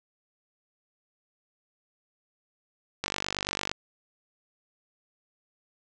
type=click train; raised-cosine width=0.2 ms; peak=-11 dBFS; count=34; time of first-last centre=3.04-3.715 s; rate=48.9 Hz; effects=resampled to 22050 Hz + 8-bit